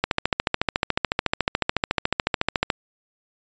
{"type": "click train", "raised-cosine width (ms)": 0.3, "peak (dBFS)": -3, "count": 38, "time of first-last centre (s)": [0.04, 2.702], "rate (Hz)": 13.9, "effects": ["resampled to 16000 Hz"]}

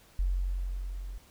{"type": "tone with level ramp", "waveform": "sine", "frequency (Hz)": 45.48, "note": "F#1", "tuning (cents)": -29, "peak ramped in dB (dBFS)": [-24, -37], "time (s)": [0.19, 1.18], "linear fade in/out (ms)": 0, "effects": ["pink hiss -59 dBFS RMS until 1.3 s"]}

